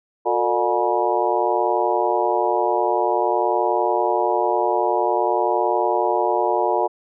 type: harmonic tone with a mistuned harmonic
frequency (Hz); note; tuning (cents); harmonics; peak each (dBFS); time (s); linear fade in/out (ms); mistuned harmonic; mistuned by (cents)
120.5; B2; -42; 3 / 4 / 5 / 6 / 7 / 8; -24 / -24 / -24 / -24 / -24 / -24; 0.25-6.88; 20; 4; -110
effects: none